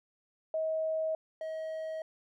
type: tone pair in turn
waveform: sine / triangle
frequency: 636 / 636 Hz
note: D#5 / D#5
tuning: +38 / +38 cents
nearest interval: unison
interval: 0 cents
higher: neither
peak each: -29 / -33 dBFS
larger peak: first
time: 0.54-1.15 / 1.41-2.02 s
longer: neither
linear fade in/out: 2 ms
effects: none